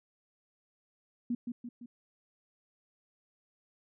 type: tone with echo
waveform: sine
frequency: 240.3 Hz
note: B3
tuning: 47 cents flat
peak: -29 dBFS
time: 1.3-1.35 s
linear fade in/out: 5 ms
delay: 170 ms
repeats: 3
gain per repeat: -5 dB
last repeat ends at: 1.86 s
effects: none